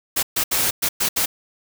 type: noise bursts at uneven times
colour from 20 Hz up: white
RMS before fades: -20 dBFS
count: 6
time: 0.16-0.23 / 0.36-0.44 / 0.51-0.71 / 0.82-0.89 / 1-1.09 / 1.16-1.26 s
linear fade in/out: 10 ms
effects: none